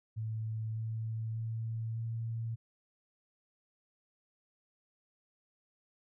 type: tone with pitch steps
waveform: sine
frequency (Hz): 110.4 / 111.62 / 112.85 / 114.1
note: A2 / A2 / A2 / A#2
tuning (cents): +6 / +25 / +44 / -37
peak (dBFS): -34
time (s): 0.16-2.56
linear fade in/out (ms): 20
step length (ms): 600
effects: none